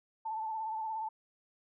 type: tone with vibrato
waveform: sine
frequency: 880 Hz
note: A5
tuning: in tune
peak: -34 dBFS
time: 0.25-1.09 s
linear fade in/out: 10 ms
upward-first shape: sine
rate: 17 Hz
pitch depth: 40 cents each way
effects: none